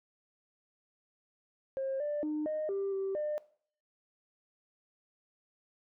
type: tone with pitch steps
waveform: sine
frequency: 536 / 590 / 303.8 / 617 / 393.8 / 387.7 / 601 Hz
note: C5 / D5 / D#4 / D#5 / G4 / G4 / D5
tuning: +42 / +8 / -41 / -15 / +8 / -19 / +40 cents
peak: -30 dBFS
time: 1.77-3.38 s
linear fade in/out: 0 ms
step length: 230 ms
effects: noise-tail reverb RT60 0.5 s tail -19 dB re dry + tanh soft clip ceiling -28 dBFS